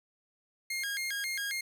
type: tone with vibrato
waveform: sawtooth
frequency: 1864 Hz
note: A#6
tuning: 1 cent flat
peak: -29 dBFS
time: 0.7-1.61 s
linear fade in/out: 5 ms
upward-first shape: square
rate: 3.7 Hz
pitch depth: 230 cents each way
effects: none